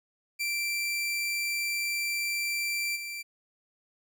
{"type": "tone with level steps", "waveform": "sawtooth", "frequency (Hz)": 2349, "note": "D7", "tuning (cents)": 0, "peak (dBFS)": [-25, -32], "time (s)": [0.39, 3.23], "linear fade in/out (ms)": 20, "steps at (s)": 2.95, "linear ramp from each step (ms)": 20, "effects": []}